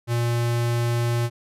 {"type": "tone", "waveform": "square", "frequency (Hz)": 118.6, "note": "A#2", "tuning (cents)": 30, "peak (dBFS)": -21, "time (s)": [0.07, 1.3], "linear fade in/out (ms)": 50, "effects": ["resampled to 32000 Hz"]}